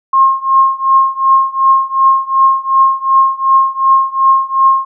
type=tone with tremolo; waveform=sine; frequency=1071 Hz; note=C6; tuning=40 cents sharp; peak=-3 dBFS; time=0.13-4.85 s; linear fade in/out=5 ms; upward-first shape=triangle; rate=2.7 Hz; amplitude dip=95%; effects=none